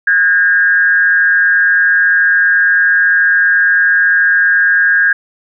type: tone with frequency modulation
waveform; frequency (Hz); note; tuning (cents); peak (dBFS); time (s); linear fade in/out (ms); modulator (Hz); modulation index
sine; 1623; G#6; -40; -7; 0.07-5.13; 5; 163; 0.54
effects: none